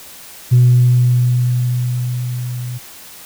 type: tone with level ramp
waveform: sine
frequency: 123.47 Hz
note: B2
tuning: in tune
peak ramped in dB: -4 to -22 dBFS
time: 0.51-2.79 s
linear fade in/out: 20 ms
effects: tanh soft clip ceiling -3 dBFS + white hiss -37 dBFS RMS until 3.25 s